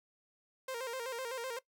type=tone with vibrato; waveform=sawtooth; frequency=493.9 Hz; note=B4; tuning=in tune; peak=-34 dBFS; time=0.68-1.59 s; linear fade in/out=5 ms; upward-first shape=square; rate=7.9 Hz; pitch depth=100 cents each way; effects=noise-tail reverb RT60 0.1 s tail -18 dB re dry